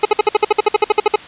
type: tone bursts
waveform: 25% pulse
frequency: 422.8 Hz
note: G#4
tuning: 31 cents sharp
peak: -4 dBFS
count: 15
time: 0.03-1.159 s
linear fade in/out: 5 ms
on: 23 ms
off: 56 ms
effects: white hiss -35 dBFS RMS until 1.27 s + resampled to 8000 Hz